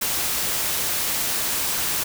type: noise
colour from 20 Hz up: white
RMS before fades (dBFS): -24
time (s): 0.01-2.04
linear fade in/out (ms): 10
effects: none